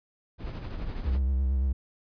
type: noise with tremolo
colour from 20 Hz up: brown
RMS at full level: -32 dBFS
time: 0.38-1.2 s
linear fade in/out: 50 ms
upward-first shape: triangle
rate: 12 Hz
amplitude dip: 55%
type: tone with vibrato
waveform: triangle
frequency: 66.1 Hz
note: C2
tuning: 18 cents sharp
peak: -21 dBFS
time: 1.05-1.73 s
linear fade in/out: 10 ms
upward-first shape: sine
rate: 8.8 Hz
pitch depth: 67 cents each way
effects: resampled to 11025 Hz